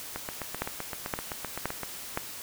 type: two click trains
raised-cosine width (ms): 0.5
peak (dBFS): -18 / -13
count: 14 / 4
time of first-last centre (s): 0.16-1.833 / 0.62-2.174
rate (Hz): 7.77 / 1.93
effects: white hiss -41 dBFS RMS until 2.42 s